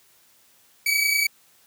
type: tone pair together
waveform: sawtooth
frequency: 2262 / 2292 Hz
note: C#7 / D7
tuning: +34 / -43 cents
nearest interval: unison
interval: 23 cents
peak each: -20 / -18 dBFS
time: 0.86-1.27 s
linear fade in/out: 5 ms
effects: white hiss -58 dBFS RMS until 1.66 s + high-pass 80 Hz 12 dB/octave